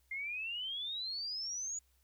sine exponential sweep, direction up, 2093 to 6900 Hz, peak -37 dBFS, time 0.11-1.79 s, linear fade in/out 5 ms, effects added 64 Hz sine -70 dBFS peak until 2.03 s + white hiss -75 dBFS RMS until 2.03 s

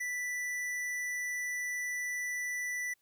triangle tone with hard clipping, 1975.5 Hz, B6, in tune, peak -35 dBFS, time 0-2.94 s, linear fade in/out 10 ms, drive 16 dB, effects white hiss -75 dBFS RMS until 3.01 s

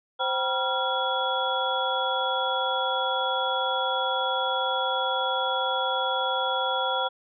sine tone cluster, 523 / 772 / 965 / 1381 / 3369 Hz, C5 / G5 / B5 / F6 / G#7, -1 / -27 / -40 / -20 / +24 cents, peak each -30 dBFS, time 0.19-7.09 s, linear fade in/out 20 ms, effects none

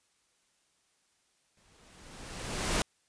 pink noise with exponential growth, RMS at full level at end -27 dBFS, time 1.57-2.82 s, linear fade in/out 1 ms, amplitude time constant 270 ms, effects white hiss -72 dBFS RMS until 3.08 s + resampled to 22050 Hz

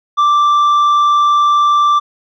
triangle tone with tanh clipping, 1174.7 Hz, D6, in tune, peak -9 dBFS, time 0.17-2 s, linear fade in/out 20 ms, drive 9 dB, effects none

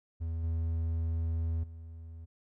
triangle tone with level steps, 82 Hz, E2, 9 cents flat, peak -30 / -27 / -41 dBFS, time 0.2-2.26 s, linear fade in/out 20 ms, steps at 0.43 / 1.63 s, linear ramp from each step 10 ms, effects none

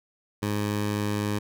15% pulse tone, 103.83 Hz, G#2, in tune, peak -19 dBFS, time 0.42-1.39 s, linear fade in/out 10 ms, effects none

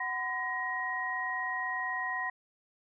sine tone cluster, 746 / 1018 / 1888 Hz, F#5 / C6 / A#6, +14 / -48 / +22 cents, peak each -39 / -37 / -33 dBFS, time 0-2.3 s, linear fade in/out 5 ms, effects none

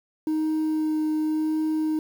sine tone with vibrato, 311.1 Hz, D#4, in tune, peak -19 dBFS, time 0.27-1.99 s, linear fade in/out 2 ms, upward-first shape sine, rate 0.9 Hz, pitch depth 10 cents each way, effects tanh soft clip ceiling -21 dBFS + 8-bit

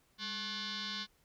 sine tone with frequency modulation, 202 Hz, G#3, 48 cents flat, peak -37 dBFS, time 0.18-1.07 s, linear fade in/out 50 ms, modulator 644 Hz, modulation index 7.2, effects pink hiss -71 dBFS RMS until 1.24 s

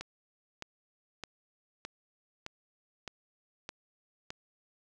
click train, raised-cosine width 0.2 ms, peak -22 dBFS, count 8, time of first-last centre 0.01-4.304 s, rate 1.63 Hz, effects none

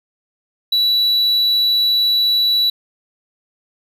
triangle tone, 3937 Hz, B7, 6 cents flat, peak -11 dBFS, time 0.72-2.7 s, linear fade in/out 5 ms, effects none

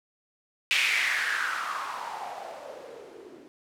violet noise with low-pass filter sweep, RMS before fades -31 dBFS, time 0.71-3.48 s, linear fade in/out 0 ms, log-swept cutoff 2600 to 320 Hz, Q 5, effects none

